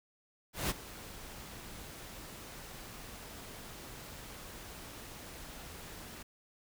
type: noise with ADSR envelope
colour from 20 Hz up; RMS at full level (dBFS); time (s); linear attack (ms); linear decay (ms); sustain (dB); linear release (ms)
pink; -32; 0.53-6.23; 170; 25; -16; 8
effects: none